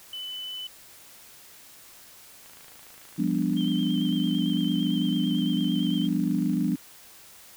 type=tone; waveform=sine; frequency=3004 Hz; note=F#7; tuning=26 cents sharp; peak=-33 dBFS; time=0.13-0.67 s; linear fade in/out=2 ms
type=click train; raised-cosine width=0.3 ms; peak=-35 dBFS; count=117; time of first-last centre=2.46-6.756 s; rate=27 Hz
type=chord; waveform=sine; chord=G dominant seventh; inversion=third; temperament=equal with one note detuned; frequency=174.61 / 200.8 / 246.9 / 293.7 Hz; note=F3 / G3 / B3 / D4; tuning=0 / +42 / 0 / 0 cents; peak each=-28 dBFS; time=3.18-6.76 s; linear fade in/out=10 ms
type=tone with vibrato; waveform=sine; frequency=3136 Hz; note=G7; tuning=in tune; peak=-34 dBFS; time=3.56-6.08 s; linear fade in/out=20 ms; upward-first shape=sine; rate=8.9 Hz; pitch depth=38 cents each way
effects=white hiss -50 dBFS RMS until 7.56 s